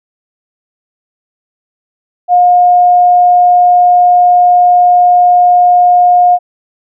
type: tone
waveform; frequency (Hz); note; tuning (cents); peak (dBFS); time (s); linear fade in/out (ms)
sine; 714; F5; +38; -3; 2.28-6.39; 50
effects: none